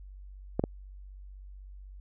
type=clicks; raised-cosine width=2 ms; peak=-13 dBFS; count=2; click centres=0.595 / 0.639 s; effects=added 48 Hz sine -44 dBFS peak until 2 s